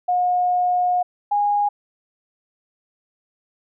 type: tone pair in turn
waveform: sine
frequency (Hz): 720 / 821.4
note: F#5 / G#5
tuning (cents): -47 / -19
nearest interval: major second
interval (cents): 228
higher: second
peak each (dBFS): -16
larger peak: neither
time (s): 0.08-1.03 / 1.31-1.69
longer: first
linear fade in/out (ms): 10
effects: none